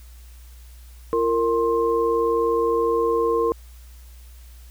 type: tone cluster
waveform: sine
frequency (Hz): 341.2 / 460.5 / 1057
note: F4 / A#4 / C6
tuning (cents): -40 / -21 / +17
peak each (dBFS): -26 / -19 / -25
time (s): 1.13-3.52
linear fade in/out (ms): 0
effects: added 60 Hz sine -41 dBFS peak until 4.7 s + white hiss -54 dBFS RMS until 4.7 s